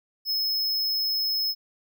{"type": "tone", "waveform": "square", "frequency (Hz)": 5180, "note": "E8", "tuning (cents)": -31, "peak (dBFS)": -24, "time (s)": [0.25, 1.55], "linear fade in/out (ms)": 50, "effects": []}